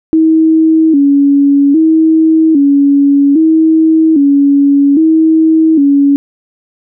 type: tone with vibrato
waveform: sine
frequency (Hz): 300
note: D4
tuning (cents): +37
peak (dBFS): -4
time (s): 0.13-6.16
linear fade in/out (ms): 0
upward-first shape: square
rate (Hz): 0.62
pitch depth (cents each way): 110
effects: none